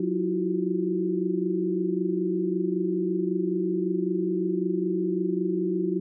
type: tone cluster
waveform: sine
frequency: 183.1 / 322.6 / 346.4 / 371.7 Hz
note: F#3 / E4 / F4 / F#4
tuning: -18 / -37 / -14 / +8 cents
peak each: -29 dBFS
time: 0-6 s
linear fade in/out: 5 ms
effects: none